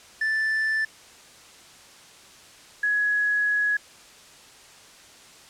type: tone pair in turn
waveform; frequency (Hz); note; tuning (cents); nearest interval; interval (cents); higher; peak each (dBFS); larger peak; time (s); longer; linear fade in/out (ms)
triangle / sine; 1761 / 1677.6; A6 / G#6; +1 / +17; minor second; 84; first; -20; neither; 0.21-0.85 / 2.83-3.77; second; 5
effects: white hiss -49 dBFS RMS until 5.49 s + low-pass 8000 Hz 12 dB/octave